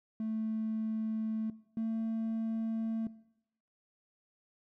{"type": "tone pair in turn", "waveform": "triangle", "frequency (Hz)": [220, 224.1], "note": ["A3", "A3"], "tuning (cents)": [0, 32], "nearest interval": "unison", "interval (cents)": 32, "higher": "second", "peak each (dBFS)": [-30, -28], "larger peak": "second", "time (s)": [[0.2, 1.5], [1.77, 3.07]], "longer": "neither", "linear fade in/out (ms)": 2, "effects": ["noise-tail reverb RT60 0.8 s tail -21 dB re dry", "tanh soft clip ceiling -27 dBFS"]}